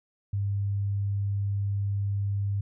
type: tone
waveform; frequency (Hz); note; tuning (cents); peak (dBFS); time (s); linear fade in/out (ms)
sine; 100; G2; +35; -25; 0.33-2.61; 5
effects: none